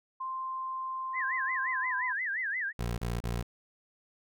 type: tone with pitch glide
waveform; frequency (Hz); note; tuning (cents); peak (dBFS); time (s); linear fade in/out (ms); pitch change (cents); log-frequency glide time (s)
sine; 1046.5 to 1006.2; C6 to B5; 0 to +32; -33; 0.2-2.13; 10; -68; 1.62-2
type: tone with vibrato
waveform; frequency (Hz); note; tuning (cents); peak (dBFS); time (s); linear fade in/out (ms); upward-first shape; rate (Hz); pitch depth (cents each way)
sine; 1800; A6; +39; -30; 1.13-2.73; 50; sine; 5.7; 230
type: tone bursts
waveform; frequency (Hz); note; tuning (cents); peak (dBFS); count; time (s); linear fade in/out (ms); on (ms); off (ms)
20% pulse; 58.9; A#1; +19; -26; 3; 2.79-3.428; 5; 190; 34
effects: none